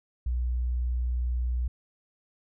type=tone; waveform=sine; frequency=61.1 Hz; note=B1; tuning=18 cents flat; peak=-25 dBFS; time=0.26-1.68 s; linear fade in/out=5 ms; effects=none